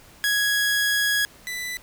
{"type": "tone pair in turn", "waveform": "sawtooth", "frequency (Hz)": [1664, 1988.7], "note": ["G#6", "B6"], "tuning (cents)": [3, 12], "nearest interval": "minor third", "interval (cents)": 309, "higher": "second", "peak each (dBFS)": [-16, -25], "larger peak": "first", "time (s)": [[0.24, 1.25], [1.47, 1.77]], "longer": "first", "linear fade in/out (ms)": 0, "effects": ["pink hiss -50 dBFS RMS until 1.82 s"]}